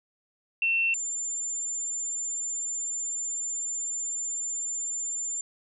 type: tone pair in turn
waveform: sine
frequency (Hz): 2700 / 7208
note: E7 / A8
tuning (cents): +41 / +41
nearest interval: octave + perfect fourth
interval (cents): 1700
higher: second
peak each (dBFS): -22 / -29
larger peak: first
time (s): 0.62-0.94 / 0.94-5.41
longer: second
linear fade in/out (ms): 2
effects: none